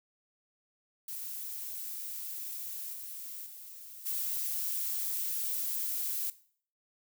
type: noise with level steps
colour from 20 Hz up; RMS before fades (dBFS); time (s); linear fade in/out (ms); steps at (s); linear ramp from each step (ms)
violet; -40 / -43 / -48 / -34; 1.08-6.3; 2; 2.92 / 3.45 / 4.05; 20
effects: noise-tail reverb RT60 0.5 s tail -17 dB re dry